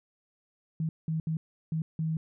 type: tone bursts at uneven times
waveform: sine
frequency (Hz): 159.7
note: D#3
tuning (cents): +45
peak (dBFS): -27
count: 5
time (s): 0.8-0.89 / 1.08-1.2 / 1.27-1.37 / 1.72-1.82 / 1.99-2.17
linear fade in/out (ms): 2
effects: none